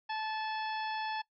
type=harmonic tone with a mistuned harmonic; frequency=872 Hz; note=A5; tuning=16 cents flat; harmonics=1 / 2 / 3 / 4 / 5 / 6; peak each=-35 / -41 / -45 / -47 / -49 / -51 dBFS; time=0.09-1.22 s; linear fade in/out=10 ms; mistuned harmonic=4; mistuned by=-52 cents; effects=noise-tail reverb RT60 0.1 s tail -20 dB re dry